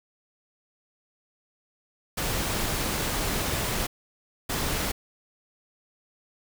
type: noise bursts at uneven times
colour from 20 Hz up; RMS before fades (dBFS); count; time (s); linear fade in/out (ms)
pink; -28; 2; 2.17-3.87 / 4.49-4.92; 10
effects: none